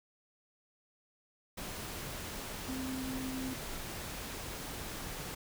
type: tone in noise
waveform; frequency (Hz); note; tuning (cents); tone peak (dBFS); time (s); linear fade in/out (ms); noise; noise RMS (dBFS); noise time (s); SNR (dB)
sine; 260.8; C4; -5; -37; 2.68-3.54; 10; pink; -42; 1.57-5.35; +2
effects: none